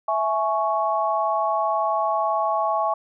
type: chord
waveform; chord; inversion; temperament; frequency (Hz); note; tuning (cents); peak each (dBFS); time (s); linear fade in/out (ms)
sine; C# minor; first; equal with one note detuned; 659.3 / 841.2 / 1108.7; E5 / G#5 / C#6; 0 / +22 / 0; -24; 0.08-2.94; 5
effects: none